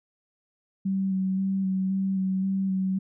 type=tone with vibrato; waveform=sine; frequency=191 Hz; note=G3; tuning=45 cents flat; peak=-23 dBFS; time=0.85-2.99 s; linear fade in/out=10 ms; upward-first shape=square; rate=1.9 Hz; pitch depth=16 cents each way; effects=none